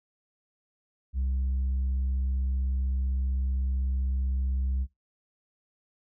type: tone with tanh clipping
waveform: triangle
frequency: 65.41 Hz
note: C2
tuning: in tune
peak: -26 dBFS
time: 1.13-4.87 s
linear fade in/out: 50 ms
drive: 7 dB
effects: noise-tail reverb RT60 0.2 s tail -20 dB re dry